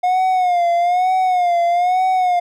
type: tone with vibrato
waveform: triangle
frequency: 718 Hz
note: F5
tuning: 48 cents sharp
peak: -11 dBFS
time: 0.03-2.4 s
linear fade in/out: 10 ms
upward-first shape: sine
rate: 1.1 Hz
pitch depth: 76 cents each way
effects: none